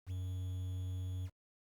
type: tone with quantisation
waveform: triangle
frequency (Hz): 92.1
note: F#2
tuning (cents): -7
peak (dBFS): -35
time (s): 0.06-1.3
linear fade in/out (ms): 50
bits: 10
effects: Opus 48 kbps